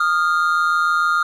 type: tone pair together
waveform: triangle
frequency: 1233.4 / 1400 Hz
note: D#6 / F6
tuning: -16 / +4 cents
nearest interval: major second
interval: 220 cents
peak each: -16 dBFS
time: 0-1.23 s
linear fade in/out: 5 ms
effects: none